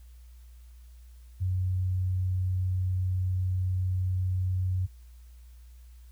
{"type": "tone", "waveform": "sine", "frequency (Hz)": 92.5, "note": "F#2", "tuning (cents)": 0, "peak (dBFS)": -25, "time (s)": [1.4, 4.87], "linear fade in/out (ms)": 20, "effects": ["added 60 Hz sine -47 dBFS peak until 6.11 s", "white hiss -66 dBFS RMS until 6.11 s"]}